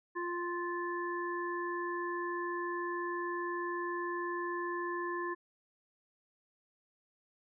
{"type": "harmonic tone", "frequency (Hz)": 349.2, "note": "F4", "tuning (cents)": 0, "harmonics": [1, 3, 5], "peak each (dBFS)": [-37, -38, -41], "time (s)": [0.15, 5.35], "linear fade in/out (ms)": 20, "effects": []}